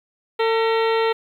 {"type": "harmonic tone with a mistuned harmonic", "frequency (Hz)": 450, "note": "A4", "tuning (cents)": 39, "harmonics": [1, 2, 3, 4, 5, 6, 7, 8, 9], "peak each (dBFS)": [-18, -24, -28, -30, -32, -34, -35, -36, -37], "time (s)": [0.39, 1.13], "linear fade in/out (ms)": 10, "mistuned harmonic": 4, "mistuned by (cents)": 88, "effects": ["9-bit"]}